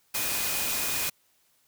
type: tone in noise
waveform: sine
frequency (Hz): 2479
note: D#7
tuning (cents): -7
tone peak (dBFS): -38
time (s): 0.14-1.1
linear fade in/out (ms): 10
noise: white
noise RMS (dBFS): -29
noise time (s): 0.14-1.1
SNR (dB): -12
effects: white hiss -67 dBFS RMS until 1.67 s